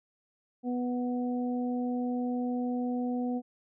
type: harmonic tone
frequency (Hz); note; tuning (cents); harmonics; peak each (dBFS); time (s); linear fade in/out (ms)
246.6; B3; -2; 1 / 2 / 3; -29 / -38 / -40; 0.63-3.42; 50
effects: none